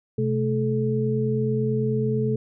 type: tone cluster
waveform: sine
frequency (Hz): 128.1 / 217.2 / 432.4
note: C3 / A3 / A4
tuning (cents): -36 / -22 / -30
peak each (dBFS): -24 / -26 / -25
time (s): 0.18-2.36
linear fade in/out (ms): 5
effects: none